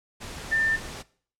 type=tone in noise; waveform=sine; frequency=1791 Hz; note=A6; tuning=30 cents sharp; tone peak=-20 dBFS; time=0.51-0.77 s; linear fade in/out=20 ms; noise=pink; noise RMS=-38 dBFS; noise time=0.2-1.03 s; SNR=+15 dB; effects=noise-tail reverb RT60 0.5 s tail -20 dB re dry + low-pass 9000 Hz 12 dB/octave